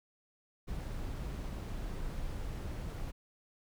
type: noise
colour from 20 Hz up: brown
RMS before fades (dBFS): -39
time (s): 0.67-3.12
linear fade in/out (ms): 20
effects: none